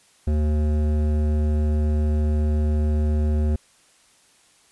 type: tone with hard clipping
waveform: sine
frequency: 75.6 Hz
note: D#2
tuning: 49 cents flat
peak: -20 dBFS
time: 0.27-3.56 s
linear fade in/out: 5 ms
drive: 13 dB
effects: white hiss -57 dBFS RMS until 4.71 s + resampled to 24000 Hz